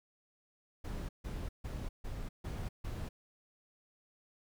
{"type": "noise bursts", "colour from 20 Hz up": "brown", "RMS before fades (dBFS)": -40, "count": 6, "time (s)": [0.84, 3.09], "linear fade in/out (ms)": 10, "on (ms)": 250, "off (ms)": 150, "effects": []}